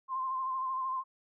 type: tone with vibrato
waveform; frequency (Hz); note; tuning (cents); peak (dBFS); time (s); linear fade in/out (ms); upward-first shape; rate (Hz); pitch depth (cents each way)
sine; 1046.5; C6; 0; -31; 0.08-1.04; 50; sine; 13; 36
effects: none